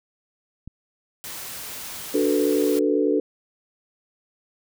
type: click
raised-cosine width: 5 ms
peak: -25 dBFS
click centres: 0.676 s
type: noise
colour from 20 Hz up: white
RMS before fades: -35 dBFS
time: 1.24-2.79 s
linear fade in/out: 0 ms
type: chord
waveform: sine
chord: B minor seventh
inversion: first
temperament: equal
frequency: 293.7 / 370 / 440 / 493.9 Hz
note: D4 / F#4 / A4 / B4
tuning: 0 / 0 / 0 / 0 cents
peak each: -22 / -25 / -22 / -26 dBFS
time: 2.14-3.2 s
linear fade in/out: 5 ms
effects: none